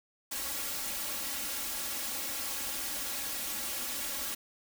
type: noise with comb filter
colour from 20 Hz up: white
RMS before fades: -36 dBFS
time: 0.31-4.35 s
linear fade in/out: 10 ms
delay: 3.6 ms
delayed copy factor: +1
effects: none